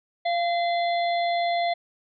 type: harmonic tone with a mistuned harmonic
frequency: 691 Hz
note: F5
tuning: 19 cents flat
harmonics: 1 / 3 / 5 / 6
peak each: -22 / -32 / -36 / -38 dBFS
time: 0.25-1.74 s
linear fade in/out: 10 ms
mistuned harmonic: 3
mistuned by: -16 cents
effects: none